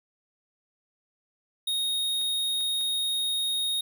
square tone, 3729 Hz, A#7, in tune, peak -26 dBFS, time 1.67-3.81 s, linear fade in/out 5 ms
clicks, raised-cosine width 0.2 ms, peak -31 dBFS, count 3, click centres 2.214 / 2.608 / 2.811 s
effects none

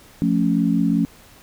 sine chord, F augmented, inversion none, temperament equal, 174.61 / 220 / 277.2 Hz, F3 / A3 / C#4, 0 / 0 / 0 cents, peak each -20 dBFS, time 0.22-1.05 s, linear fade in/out 0 ms, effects pink hiss -48 dBFS RMS until 1.42 s

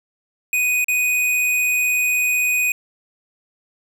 square tone with dropouts, 2489 Hz, D#7, in tune, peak -17 dBFS, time 0.53-2.72 s, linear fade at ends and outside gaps 2 ms, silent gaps 0.844-0.883 s, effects none

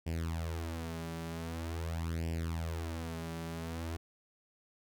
sawtooth tone with flanger, 82.41 Hz, E2, in tune, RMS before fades -38 dBFS, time 0.06-3.97 s, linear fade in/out 10 ms, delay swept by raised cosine 0.38 to 5.18 ms, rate 0.45 Hz, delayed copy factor +0.8, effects none

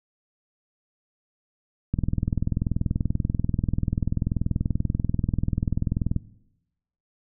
click train, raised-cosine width 5 ms, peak -11 dBFS, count 88, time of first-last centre 1.94-6.163 s, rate 20.6 Hz, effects noise-tail reverb RT60 0.9 s tail -20 dB re dry

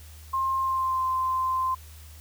sine tone with pitch glide, 1062 to 1039.5 Hz, C6 to C6, +25 to -12 cents, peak -23 dBFS, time 0.33-1.75 s, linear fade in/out 10 ms, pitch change -37 cents, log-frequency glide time 0.59-1.04 s, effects added 77 Hz sine -44 dBFS peak until 2.2 s + white hiss -52 dBFS RMS until 2.2 s

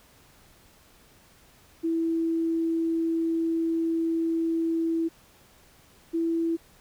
sine tone pair in turn, 328.9 / 331.2 Hz, E4 / E4, -4 / +8 cents, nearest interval unison, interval 12 cents, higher second, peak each -23 dBFS, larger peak neither, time 1.83-5.09 / 6.13-6.57 s, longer first, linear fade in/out 20 ms, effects pink hiss -57 dBFS RMS until 6.8 s

